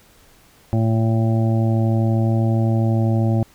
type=harmonic tone; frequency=112.4 Hz; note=A2; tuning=37 cents sharp; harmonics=1 / 2 / 3 / 5 / 6 / 7; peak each=-16 / -22 / -26 / -30 / -32 / -33 dBFS; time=0.73-3.43 s; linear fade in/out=0 ms; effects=pink hiss -52 dBFS RMS until 3.54 s